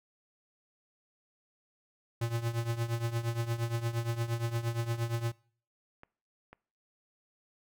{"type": "tone with tremolo", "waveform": "square", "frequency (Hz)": 116.54, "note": "A#2", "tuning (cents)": 0, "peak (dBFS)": -28, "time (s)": [2.21, 5.32], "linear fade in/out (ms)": 5, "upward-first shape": "triangle", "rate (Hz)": 8.6, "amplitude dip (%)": 85}
{"type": "clicks", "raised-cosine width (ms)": 0.5, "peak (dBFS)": -34, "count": 4, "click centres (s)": [4.546, 4.945, 6.034, 6.53]}
{"effects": ["noise-tail reverb RT60 0.5 s tail -23 dB re dry"]}